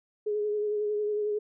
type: tone with vibrato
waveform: sine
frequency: 419.3 Hz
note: G#4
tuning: 17 cents sharp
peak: -26 dBFS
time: 0.26-1.39 s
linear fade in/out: 10 ms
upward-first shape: sine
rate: 11 Hz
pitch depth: 25 cents each way
effects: none